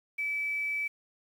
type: tone with quantisation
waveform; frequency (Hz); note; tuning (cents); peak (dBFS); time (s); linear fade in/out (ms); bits
sine; 2304; D7; -34; -29; 0.18-0.88; 10; 9
effects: none